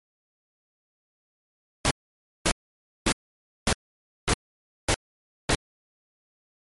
pink noise bursts, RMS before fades -21 dBFS, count 7, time 1.85-5.549 s, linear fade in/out 0 ms, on 57 ms, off 550 ms, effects MP3 48 kbps

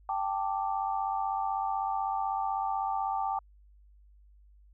sine chord, G suspended second, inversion none, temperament equal, 784 / 880 / 1174.7 Hz, G5 / A5 / D6, 0 / 0 / 0 cents, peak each -31 / -33 / -36 dBFS, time 0.09-3.39 s, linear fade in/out 2 ms, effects added 50 Hz sine -55 dBFS peak until 4.73 s

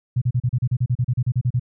sine tone bursts, 123.47 Hz, B2, in tune, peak -16 dBFS, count 16, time 0.16-1.597 s, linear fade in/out 10 ms, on 57 ms, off 35 ms, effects none

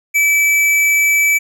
square tone, 2306 Hz, D7, 32 cents flat, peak -11 dBFS, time 0.14-1.39 s, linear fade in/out 20 ms, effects none

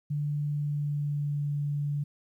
sine tone with pitch glide, 146.83 to 144.98 Hz, D3 to D3, 0 to -22 cents, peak -27 dBFS, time 0.1-2.04 s, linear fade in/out 10 ms, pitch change -22 cents, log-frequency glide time 0.46-1.5 s, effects 11-bit

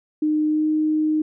sine tone with pitch glide, 305.7 to 308.9 Hz, D#4 to D#4, -30 to -12 cents, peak -17 dBFS, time 0.22-1.22 s, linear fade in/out 5 ms, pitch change +18 cents, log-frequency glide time 0.48-0.66 s, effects none

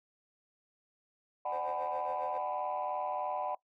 sine chord, G# half-diminished seventh, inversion second, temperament just, 598 / 747.5 / 830.6 / 996.7 Hz, D5 / F#5 / G#5 / B5, +31 / +17 / 0 / +16 cents, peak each -38 / -35 / -40 / -38 dBFS, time 1.45-3.55 s, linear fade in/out 5 ms
triangle tone with tremolo, 521 Hz, C5, 7 cents flat, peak -35 dBFS, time 1.52-2.38 s, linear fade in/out 5 ms, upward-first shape triangle, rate 7.3 Hz, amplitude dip 95%
effects noise-tail reverb RT60 0.1 s tail -19 dB re dry + tanh soft clip ceiling -26 dBFS

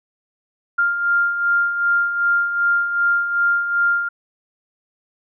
sine beating tone pair, 1396.9 / 1399.5 Hz, F6 / F6, 0 / +3 cents, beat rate 2.6 Hz, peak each -24 / -16 dBFS, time 0.78-4.09 s, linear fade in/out 10 ms, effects none

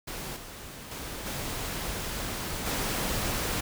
pink noise with level steps, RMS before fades -37 / -43 / -38 / -34 / -30 dBFS, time 0.07-3.61 s, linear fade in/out 10 ms, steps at 0.36 / 0.91 / 1.26 / 2.66 s, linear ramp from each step 5 ms, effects none

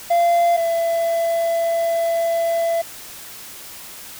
triangle tone pair in turn, 688 / 670.3 Hz, F5 / E5, -26 / +29 cents, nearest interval unison, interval 45 cents, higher first, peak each -11 / -15 dBFS, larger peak first, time 0.1-0.57 / 0.57-2.82 s, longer second, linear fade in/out 10 ms, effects white hiss -37 dBFS RMS until 4.19 s

